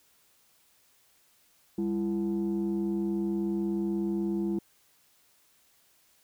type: tone pair together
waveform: sine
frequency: 199.91 / 336.5 Hz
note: G3 / E4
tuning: +34 / +36 cents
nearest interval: major sixth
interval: 902 cents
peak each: -28 dBFS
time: 1.78-4.59 s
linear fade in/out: 5 ms
effects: tanh soft clip ceiling -23 dBFS + white hiss -65 dBFS RMS until 6.23 s